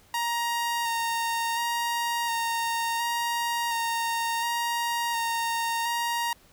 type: tone with vibrato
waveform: sawtooth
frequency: 932.3 Hz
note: A#5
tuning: in tune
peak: -22 dBFS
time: 0.14-6.33 s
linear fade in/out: 2 ms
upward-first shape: square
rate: 0.7 Hz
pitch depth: 15 cents each way
effects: pink hiss -58 dBFS RMS until 6.52 s